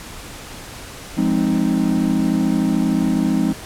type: chord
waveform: triangle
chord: F minor seventh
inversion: none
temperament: equal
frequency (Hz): 174.61 / 207.7 / 261.6 / 311.1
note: F3 / Ab3 / C4 / Eb4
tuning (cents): 0 / 0 / 0 / 0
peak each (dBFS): -20 / -18 / -18 / -20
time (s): 1.17-3.53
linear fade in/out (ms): 10
effects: pink hiss -35 dBFS RMS until 3.65 s + low-pass 12000 Hz 12 dB/octave